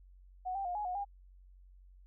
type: tone with pitch steps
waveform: sine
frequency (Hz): 738 / 786 / 712 / 836 / 726 / 805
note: F#5 / G5 / F5 / G#5 / F#5 / G5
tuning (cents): -5 / +4 / +33 / +11 / -33 / +46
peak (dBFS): -34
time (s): 0.45-1.05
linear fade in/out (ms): 20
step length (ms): 100
effects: added 46 Hz sine -55 dBFS peak until 2.06 s